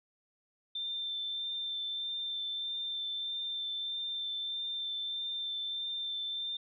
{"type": "tone with vibrato", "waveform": "sine", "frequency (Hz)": 3567, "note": "A7", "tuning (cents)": 23, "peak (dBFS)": -34, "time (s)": [0.75, 6.57], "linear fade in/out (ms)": 5, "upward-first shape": "sine", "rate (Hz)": 1.6, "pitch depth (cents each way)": 12, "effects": []}